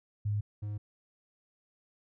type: tone pair in turn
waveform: sine / triangle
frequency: 103.83 / 104.21 Hz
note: G#2 / G#2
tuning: 0 / +6 cents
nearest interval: unison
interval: 6 cents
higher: second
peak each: -28 / -32 dBFS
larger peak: first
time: 0.25-0.41 / 0.62-0.78 s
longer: neither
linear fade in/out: 10 ms
effects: none